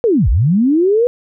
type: linear two-way sweep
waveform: sine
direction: down then up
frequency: 496.8 to 43.9 to 496.8 Hz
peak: -9 dBFS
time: 0.04-1.07 s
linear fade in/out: 0 ms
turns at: 0.29 s
effects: none